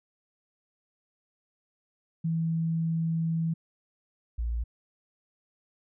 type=tone pair in turn; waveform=sine; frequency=163.7 / 57.88 Hz; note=E3 / A#1; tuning=-12 / -12 cents; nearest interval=octave + tritone; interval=1800 cents; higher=first; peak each=-25 / -27 dBFS; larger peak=first; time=2.24-3.54 / 4.38-4.64 s; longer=first; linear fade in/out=10 ms; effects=none